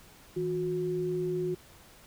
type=tone pair together; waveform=sine; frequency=161.65 / 362.9 Hz; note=E3 / F#4; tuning=-34 / -34 cents; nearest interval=octave + major second; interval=1400 cents; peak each=-35 / -29 dBFS; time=0.36-1.55 s; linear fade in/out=10 ms; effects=pink hiss -55 dBFS RMS until 2.06 s